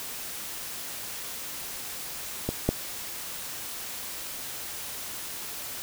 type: clicks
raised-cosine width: 2 ms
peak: -13 / -8 dBFS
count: 2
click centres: 2.49 / 2.69 s
effects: white hiss -37 dBFS RMS until 5.82 s